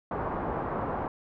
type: low-pass noise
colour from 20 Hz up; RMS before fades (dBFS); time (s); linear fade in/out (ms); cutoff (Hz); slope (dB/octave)
white; -32; 0.11-1.08; 2; 1100; 24
effects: none